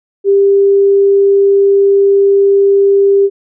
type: tone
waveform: sine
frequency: 396.8 Hz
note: G4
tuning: 21 cents sharp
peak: -5 dBFS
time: 0.24-3.3 s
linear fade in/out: 50 ms
effects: none